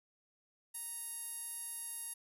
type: tone with band-pass filter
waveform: sawtooth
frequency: 932.3 Hz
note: A#5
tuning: in tune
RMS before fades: -44 dBFS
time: 0.74-2.14 s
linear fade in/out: 10 ms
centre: 11000 Hz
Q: 7.4
effects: none